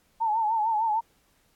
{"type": "tone with vibrato", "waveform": "sine", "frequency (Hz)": 880, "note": "A5", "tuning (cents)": 0, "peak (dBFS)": -22, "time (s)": [0.2, 1.01], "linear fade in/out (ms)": 20, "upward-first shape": "triangle", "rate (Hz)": 6.6, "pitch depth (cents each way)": 100, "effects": ["pink hiss -66 dBFS RMS until 1.55 s", "AAC 64 kbps"]}